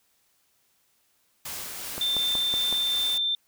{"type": "noise with tremolo", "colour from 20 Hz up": "white", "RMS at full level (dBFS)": -35, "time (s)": [1.45, 3.18], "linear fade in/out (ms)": 5, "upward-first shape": "sine", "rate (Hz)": 2.7, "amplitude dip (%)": 25}
{"type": "click train", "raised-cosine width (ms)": 1, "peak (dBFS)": -20, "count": 5, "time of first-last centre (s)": [1.98, 2.726], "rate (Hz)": 5.36}
{"type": "tone", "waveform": "sine", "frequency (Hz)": 3569, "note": "A7", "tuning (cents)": 24, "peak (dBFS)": -23, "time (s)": [2.01, 3.35], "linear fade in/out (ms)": 2}
{"effects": ["white hiss -68 dBFS RMS until 3.47 s"]}